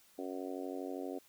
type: harmonic tone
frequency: 92.5 Hz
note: F#2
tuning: in tune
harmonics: 3 / 4 / 5 / 6 / 7 / 8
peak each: -42 / -44 / -46 / -48 / -49 / -50 dBFS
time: 0.18-1.19 s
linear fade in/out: 10 ms
effects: white hiss -65 dBFS RMS until 1.28 s